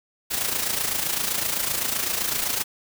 white noise with amplitude modulation, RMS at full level -23 dBFS, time 0.3-2.64 s, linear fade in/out 20 ms, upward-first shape sine, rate 27.8 Hz, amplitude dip 60%, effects none

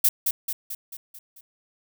violet noise with echo, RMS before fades -18 dBFS, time 0.04-0.09 s, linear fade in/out 5 ms, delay 220 ms, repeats 6, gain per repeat -5 dB, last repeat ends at 1.41 s, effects none

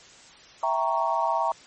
sine chord, E diminished seventh, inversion none, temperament equal, 659.3 / 784 / 932.3 / 1108.7 Hz, E5 / G5 / Bb5 / Db6, 0 / 0 / 0 / 0 cents, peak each -28 / -29 / -25 / -29 dBFS, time 0.63-1.52 s, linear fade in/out 2 ms, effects white hiss -50 dBFS RMS until 1.66 s + MP3 32 kbps

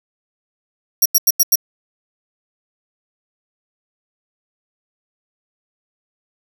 15% pulse tone bursts, 5670 Hz, F8, 25 cents sharp, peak -4 dBFS, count 5, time 1.02-1.557 s, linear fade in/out 5 ms, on 37 ms, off 88 ms, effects 7-bit

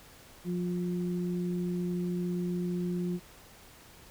sine tone pair together, 177.3 / 354.6 Hz, F3 / F4, +26 / +26 cents, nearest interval octave, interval 1200 cents, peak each -30 / -36 dBFS, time 0.44-3.2 s, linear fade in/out 50 ms, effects pink hiss -54 dBFS RMS until 4.1 s

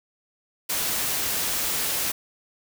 white noise, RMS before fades -26 dBFS, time 0.69-2.12 s, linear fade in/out 10 ms, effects none

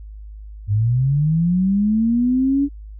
sine linear sweep, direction up, 97.8 to 287.1 Hz, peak -14 dBFS, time 0.67-2.69 s, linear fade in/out 50 ms, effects added 52 Hz sine -33 dBFS peak until 2.99 s

